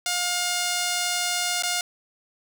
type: tone with dropouts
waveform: 5% pulse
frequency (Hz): 711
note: F5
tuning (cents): +31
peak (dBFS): -12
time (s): 0.06-1.81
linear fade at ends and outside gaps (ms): 2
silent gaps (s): 1.624-1.634
effects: none